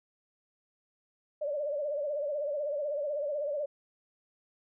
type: tone with vibrato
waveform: sine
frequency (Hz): 583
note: D5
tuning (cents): -13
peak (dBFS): -30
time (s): 1.41-3.66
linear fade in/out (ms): 10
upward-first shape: sine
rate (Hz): 16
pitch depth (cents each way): 84
effects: none